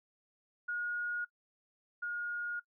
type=tone pair in turn; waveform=sine; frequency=1440 / 1430.9 Hz; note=F#6 / F6; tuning=-47 / +42 cents; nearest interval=unison; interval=11 cents; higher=first; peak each=-33 / -34 dBFS; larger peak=first; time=0.68-1.25 / 2.02-2.6 s; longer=second; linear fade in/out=10 ms; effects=noise-tail reverb RT60 0.1 s tail -22 dB re dry